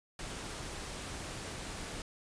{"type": "noise", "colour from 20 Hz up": "pink", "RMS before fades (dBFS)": -42, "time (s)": [0.19, 2.02], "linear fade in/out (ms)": 2, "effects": ["resampled to 22050 Hz"]}